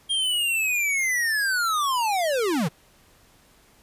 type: linear sweep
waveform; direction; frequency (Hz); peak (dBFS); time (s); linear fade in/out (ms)
square; down; 3233 to 130.8; -22; 0.09-2.69; 20
effects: pink hiss -57 dBFS RMS until 3.82 s + resampled to 32000 Hz